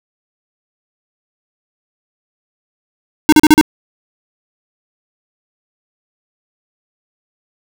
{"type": "tone bursts", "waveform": "square", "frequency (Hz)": 306.6, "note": "D#4", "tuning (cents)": -25, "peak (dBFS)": -3, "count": 5, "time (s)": [3.29, 3.612], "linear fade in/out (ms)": 0, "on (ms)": 34, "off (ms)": 38, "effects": []}